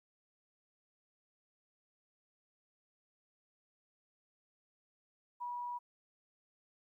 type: tone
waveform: sine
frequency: 970 Hz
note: B5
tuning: 31 cents flat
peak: -38 dBFS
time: 5.4-5.79 s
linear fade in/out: 20 ms
effects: 13-bit